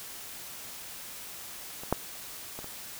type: clicks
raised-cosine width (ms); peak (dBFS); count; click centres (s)
1; -27 / -10 / -25 / -28; 4; 1.835 / 1.926 / 2.59 / 2.644
effects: white hiss -43 dBFS RMS until 2.99 s